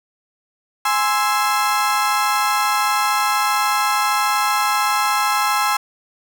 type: chord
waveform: 35% pulse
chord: Ab augmented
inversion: none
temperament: equal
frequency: 830.6 / 1046.5 / 1318.5 Hz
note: Ab5 / C6 / E6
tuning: 0 / 0 / 0 cents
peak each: -19 dBFS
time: 0.85-5.77 s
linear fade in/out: 5 ms
effects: none